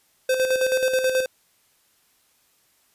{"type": "tone with tremolo", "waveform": "square", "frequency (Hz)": 517, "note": "C5", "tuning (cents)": -21, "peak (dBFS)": -18, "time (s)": [0.29, 1.26], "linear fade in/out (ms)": 5, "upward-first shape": "square", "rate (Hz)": 9.3, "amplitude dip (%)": 50, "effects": ["white hiss -63 dBFS RMS until 2.94 s", "resampled to 32000 Hz"]}